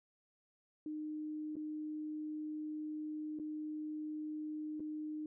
sine tone with dropouts, 305.9 Hz, D#4, 29 cents flat, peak -39 dBFS, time 0.86-5.26 s, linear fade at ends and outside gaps 2 ms, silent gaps 1.556-1.566 / 3.389-3.397 / 4.797-4.803 s, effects none

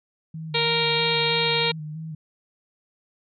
sine tone with vibrato, 156.1 Hz, D#3, 6 cents sharp, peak -31 dBFS, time 0.34-2.15 s, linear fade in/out 5 ms, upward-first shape square, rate 3.1 Hz, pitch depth 41 cents each way
harmonic tone, 466.2 Hz, A#4, in tune, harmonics 1 / 2 / 3 / 4 / 5 / 6 / 7 / 8 / 9, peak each -26 / -29 / -35 / -34 / -27 / -31 / -30 / -27 / -29 dBFS, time 0.54-1.72 s, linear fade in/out 10 ms
effects none

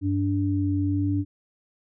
sine tone pair together, 96.27 / 290 Hz, G2 / D4, -31 / -22 cents, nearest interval octave + perfect fifth, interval 1909 cents, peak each -24 / -24 dBFS, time 0.01-1.25 s, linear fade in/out 50 ms, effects none

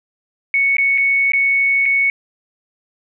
sine tone with dropouts, 2217 Hz, C#7, in tune, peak -12 dBFS, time 0.54-2.1 s, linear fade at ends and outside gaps 1 ms, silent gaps 0.768-0.783 / 0.977-0.981 / 1.32-1.334 / 1.856-1.86 s, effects none

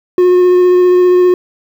triangle tone with vibrato, 360.9 Hz, F#4, 43 cents flat, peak -3 dBFS, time 0.18-1.34 s, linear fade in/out 2 ms, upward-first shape sine, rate 15 Hz, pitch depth 11 cents each way, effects 7-bit

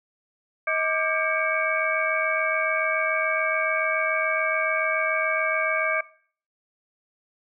sine tone cluster, 633 / 1187 / 1596 / 2209 / 2296 Hz, D#5 / D6 / G6 / C#7 / D7, +30 / +18 / +31 / -7 / -40 cents, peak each -28 dBFS, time 0.67-6.01 s, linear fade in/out 5 ms, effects noise-tail reverb RT60 0.5 s tail -20 dB re dry

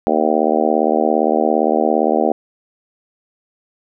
harmonic tone, 77.5 Hz, D#2, 6 cents flat, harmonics 3 / 4 / 5 / 6 / 7 / 8 / 9 / 10, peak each -21 / -21 / -21 / -21 / -21 / -21 / -21 / -21 dBFS, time 0.07-2.32 s, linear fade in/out 0 ms, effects none

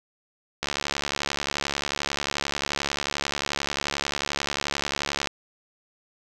click train, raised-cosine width 0.2 ms, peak -8 dBFS, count 332, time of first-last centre 0.63-5.272 s, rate 71.3 Hz, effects none

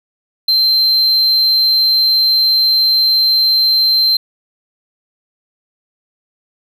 triangle tone, 4123 Hz, C8, 26 cents flat, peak -8 dBFS, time 0.48-4.17 s, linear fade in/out 5 ms, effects none

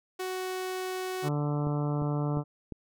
sawtooth tone, 371.5 Hz, F#4, 7 cents sharp, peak -28 dBFS, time 0.19-1.29 s, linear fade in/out 10 ms
harmonic tone, 146.83 Hz, D3, in tune, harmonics 1 / 2 / 3 / 4 / 5 / 6 / 7 / 8 / 9, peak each -28 / -34 / -38 / -40 / -42 / -44 / -45 / -46 / -47 dBFS, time 1.22-2.44 s, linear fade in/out 50 ms
click train, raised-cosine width 3 ms, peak -25 dBFS, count 4, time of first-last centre 1.67-2.723 s, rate 2.85 Hz
effects none

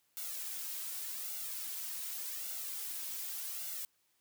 blue noise with flanger, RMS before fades -41 dBFS, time 0.17-3.85 s, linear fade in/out 0 ms, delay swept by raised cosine 1.4 to 3.2 ms, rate 0.86 Hz, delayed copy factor +0.65, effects white hiss -75 dBFS RMS until 4.2 s + high-pass 60 Hz 12 dB/octave

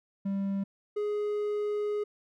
triangle tone pair in turn, 196.7 / 416.8 Hz, G3 / G#4, +6 / +6 cents, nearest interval octave + minor second, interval 1300 cents, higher second, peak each -26 dBFS, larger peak neither, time 0.25-0.64 / 0.96-2.04 s, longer second, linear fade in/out 10 ms, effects none

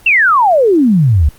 sine exponential sweep, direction down, 2794 to 66.7 Hz, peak -6 dBFS, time 0.06-1.29 s, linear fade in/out 5 ms, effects pink hiss -43 dBFS RMS until 1.38 s + Opus 24 kbps

